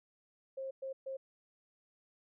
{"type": "tone bursts at uneven times", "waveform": "sine", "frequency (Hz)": 534, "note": "C5", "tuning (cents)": 35, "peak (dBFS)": -38, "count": 3, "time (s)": [[0.57, 0.71], [0.82, 0.93], [1.06, 1.17]], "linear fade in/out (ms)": 10, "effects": []}